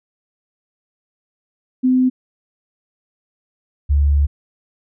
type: tone pair in turn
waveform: sine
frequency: 255.6 / 71.73 Hz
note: C4 / D2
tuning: -40 / -40 cents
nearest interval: octave + minor seventh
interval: 2200 cents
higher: first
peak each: -11 dBFS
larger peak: neither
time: 1.83-2.1 / 3.89-4.27 s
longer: second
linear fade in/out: 20 ms
effects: none

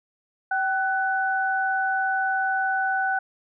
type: tone pair together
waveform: sine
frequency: 769.7 / 1493 Hz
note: G5 / F#6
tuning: -32 / +15 cents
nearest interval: major seventh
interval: 1147 cents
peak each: -24 dBFS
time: 0.51-3.19 s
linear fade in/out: 5 ms
effects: none

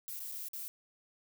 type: noise with dropouts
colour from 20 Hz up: violet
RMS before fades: -42 dBFS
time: 0.08-0.68 s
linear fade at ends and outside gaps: 0 ms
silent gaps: 0.194-0.202 / 0.316-0.321 / 0.485-0.533 s
effects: none

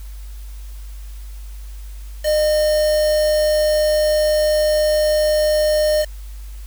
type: tone with quantisation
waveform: triangle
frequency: 609 Hz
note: D#5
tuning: 37 cents flat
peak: -12 dBFS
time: 2.23-6.06 s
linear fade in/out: 50 ms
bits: 4
effects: added 50 Hz sine -30 dBFS peak until 6.66 s + white hiss -48 dBFS RMS until 6.66 s

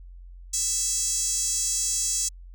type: tone with high-pass filter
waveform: 5% pulse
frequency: 659.3 Hz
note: E5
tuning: in tune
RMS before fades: -26 dBFS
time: 0.53-2.29 s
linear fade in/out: 10 ms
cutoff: 6900 Hz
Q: 2.6
effects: added 44 Hz sine -41 dBFS peak until 2.54 s

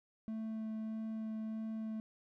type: tone with vibrato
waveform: triangle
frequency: 220 Hz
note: A3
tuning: in tune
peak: -36 dBFS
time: 0.28-2 s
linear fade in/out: 0 ms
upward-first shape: sine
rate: 1.6 Hz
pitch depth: 8 cents each way
effects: none

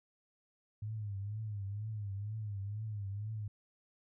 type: tone with vibrato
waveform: sine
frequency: 103.83 Hz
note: G#2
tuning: in tune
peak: -37 dBFS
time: 0.82-3.48 s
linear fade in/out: 5 ms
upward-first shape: triangle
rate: 2.1 Hz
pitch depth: 120 cents each way
effects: none

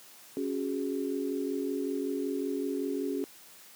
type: chord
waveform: sine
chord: C# suspended fourth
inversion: none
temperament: equal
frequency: 277.2 / 370 / 415.3 Hz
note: C#4 / F#4 / G#4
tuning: 0 / 0 / 0 cents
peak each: -32 / -35 / -35 dBFS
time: 0.37-3.24 s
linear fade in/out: 0 ms
effects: white hiss -53 dBFS RMS until 3.75 s + high-pass 150 Hz 12 dB/octave

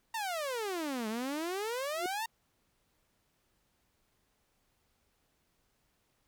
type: exponential two-way sweep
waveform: sawtooth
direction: down then up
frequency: 932.3 to 211.1 to 932.3 Hz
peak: -30 dBFS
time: 0.14-2.26 s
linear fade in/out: 5 ms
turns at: 1.08 s
type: tone with exponential growth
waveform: sine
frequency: 358.5 Hz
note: F4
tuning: 45 cents sharp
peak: -30 dBFS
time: 1.92-2.06 s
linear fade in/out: 2 ms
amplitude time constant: 29 ms
effects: pink hiss -75 dBFS RMS until 6.27 s

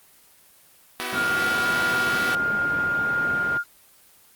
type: chord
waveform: 5% pulse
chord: B suspended fourth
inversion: none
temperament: equal with one note detuned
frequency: 246.9 / 329.6 / 379.7 Hz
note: B3 / E4 / F#4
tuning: 0 / 0 / +45 cents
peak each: -21 / -22 / -19 dBFS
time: 1-2.35 s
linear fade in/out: 0 ms
type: band-pass noise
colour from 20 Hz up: pink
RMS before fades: -34 dBFS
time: 1.12-3.58 s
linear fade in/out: 10 ms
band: 140 to 1700 Hz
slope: 12 dB/octave
type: tone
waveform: sine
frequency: 1413 Hz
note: F6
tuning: 20 cents sharp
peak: -21 dBFS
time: 1.13-3.64 s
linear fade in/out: 50 ms
effects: white hiss -54 dBFS RMS until 4.35 s + Opus 24 kbps

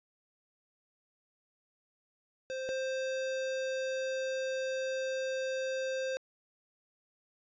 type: tone pair in turn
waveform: square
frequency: 523.3 / 525.1 Hz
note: C5 / C5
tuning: 0 / +6 cents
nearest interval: unison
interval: 6 cents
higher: second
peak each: -36 / -33 dBFS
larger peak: second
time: 2.5-2.69 / 2.69-6.17 s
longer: second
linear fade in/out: 0 ms
effects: resampled to 16000 Hz

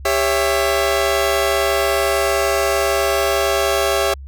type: chord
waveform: sawtooth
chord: C# diminished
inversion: second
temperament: just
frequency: 399.1 / 554.4 / 665.2 Hz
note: G4 / C#5 / E5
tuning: +31 / 0 / +16 cents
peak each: -16 dBFS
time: 0.05-4.14 s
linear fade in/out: 5 ms
effects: added 68 Hz sine -31 dBFS peak until 4.27 s

